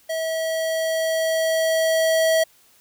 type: tone with level ramp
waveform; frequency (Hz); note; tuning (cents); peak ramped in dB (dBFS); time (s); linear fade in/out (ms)
square; 646; E5; -35; -24 to -16; 0.09-2.44; 10
effects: white hiss -56 dBFS RMS until 2.8 s